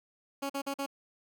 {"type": "tone bursts", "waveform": "15% pulse", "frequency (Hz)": 277.2, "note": "C#4", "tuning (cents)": 0, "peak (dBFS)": -26, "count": 4, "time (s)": [0.42, 0.863], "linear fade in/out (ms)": 10, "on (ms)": 77, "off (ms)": 45, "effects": []}